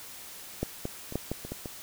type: clicks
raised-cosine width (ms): 2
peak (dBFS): -15 / -18 / -25 / -15 / -17 / -25 / -21 / -23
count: 8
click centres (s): 0.63 / 0.854 / 1.124 / 1.156 / 1.316 / 1.45 / 1.52 / 1.658
effects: white hiss -45 dBFS RMS until 1.82 s

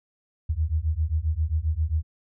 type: beating tone pair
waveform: sine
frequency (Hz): 75.2 / 82.7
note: D2 / E2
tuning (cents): +42 / +6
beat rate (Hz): 7.5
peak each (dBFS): -25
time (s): 0.49-2.03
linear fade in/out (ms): 10
effects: none

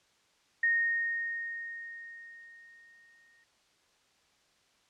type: tone with exponential decay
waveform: sine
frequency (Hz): 1854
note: A#6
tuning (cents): -10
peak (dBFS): -23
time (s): 0.63-3.44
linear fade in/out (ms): 5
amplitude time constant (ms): 610
effects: white hiss -68 dBFS RMS until 4.89 s + low-pass 6000 Hz 12 dB/octave

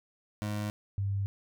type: tone pair in turn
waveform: 25% pulse / sine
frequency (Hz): 104.8 / 99.03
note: G#2 / G2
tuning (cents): +16 / +18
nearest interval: minor second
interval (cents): 98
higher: first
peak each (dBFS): -28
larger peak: neither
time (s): 0.42-0.7 / 0.98-1.26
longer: neither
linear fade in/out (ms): 0
effects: none

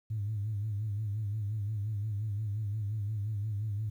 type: tone with vibrato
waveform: sine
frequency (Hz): 105.1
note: G#2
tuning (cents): +21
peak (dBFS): -30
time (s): 0.1-3.9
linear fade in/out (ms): 10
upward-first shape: sine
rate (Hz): 5.7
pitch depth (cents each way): 87
effects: tanh soft clip ceiling -26 dBFS + 11-bit

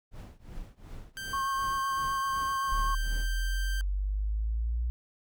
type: noise with tremolo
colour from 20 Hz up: brown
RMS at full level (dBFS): -41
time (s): 0.11-3.28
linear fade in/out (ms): 50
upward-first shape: triangle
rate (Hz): 2.7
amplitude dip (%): 95
type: tone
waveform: sawtooth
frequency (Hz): 1568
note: G6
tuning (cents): 0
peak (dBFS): -33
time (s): 1.17-3.81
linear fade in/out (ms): 0
type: tone with vibrato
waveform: sine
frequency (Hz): 1087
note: C#6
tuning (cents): -34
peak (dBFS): -28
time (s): 1.33-2.95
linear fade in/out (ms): 5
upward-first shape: sine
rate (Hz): 7.8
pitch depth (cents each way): 19
type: exponential sweep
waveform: sine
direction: up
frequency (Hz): 36.59 to 59.9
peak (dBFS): -27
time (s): 2.72-4.9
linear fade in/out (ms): 0
effects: none

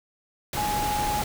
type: tone in noise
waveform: sine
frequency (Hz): 834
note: G#5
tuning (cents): +7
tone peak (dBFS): -25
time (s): 0.57-1.22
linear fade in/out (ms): 2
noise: pink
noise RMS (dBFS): -30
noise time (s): 0.53-1.24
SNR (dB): +2
effects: none

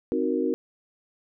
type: chord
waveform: sine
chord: C half-diminished seventh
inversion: none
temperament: equal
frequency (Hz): 261.6 / 311.1 / 370 / 466.2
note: C4 / Eb4 / Gb4 / Bb4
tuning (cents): 0 / 0 / 0 / 0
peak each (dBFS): -28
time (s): 0.12-0.54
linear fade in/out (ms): 0
effects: none

